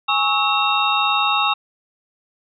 sine tone cluster, 830 / 1112 / 1295 / 2723 / 3721 Hz, G#5 / C#6 / E6 / F7 / A#7, -1 / +5 / -31 / -44 / -4 cents, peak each -22 dBFS, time 0.08-1.54 s, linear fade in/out 10 ms, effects none

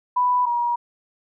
sine tone pair in turn, 990 / 955.3 Hz, B5 / A#5, +4 / +42 cents, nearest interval minor second, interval 62 cents, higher first, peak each -16 / -19 dBFS, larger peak first, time 0.16-0.46 / 0.46-0.76 s, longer neither, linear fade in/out 10 ms, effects none

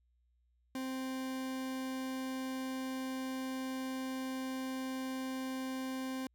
40% pulse tone, 261.6 Hz, C4, in tune, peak -36 dBFS, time 0.75-6.27 s, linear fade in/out 2 ms, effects added 60 Hz sine -70 dBFS peak until 6.34 s

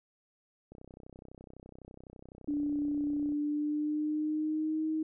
click train, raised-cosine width 2 ms, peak -36 dBFS, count 84, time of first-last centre 0.72-3.322 s, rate 31.9 Hz
sine tone with pitch glide, 291.6 to 314.3 Hz, D4 to D#4, -12 to +18 cents, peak -29 dBFS, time 2.48-5.03 s, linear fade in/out 5 ms, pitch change +130 cents, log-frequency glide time 3.19-4.85 s
effects none

